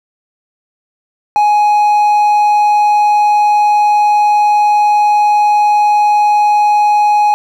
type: tone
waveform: triangle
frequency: 835 Hz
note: G#5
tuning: 9 cents sharp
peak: -5 dBFS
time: 1.36-7.34 s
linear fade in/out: 0 ms
effects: none